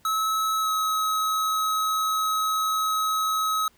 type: tone with pitch glide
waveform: square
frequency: 1294 to 1279.1 Hz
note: E6 to D#6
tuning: -32 to +47 cents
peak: -23 dBFS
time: 0.05-3.68 s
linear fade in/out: 2 ms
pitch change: -21 cents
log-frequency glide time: 0.6-0.7 s
effects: pink hiss -61 dBFS RMS until 3.77 s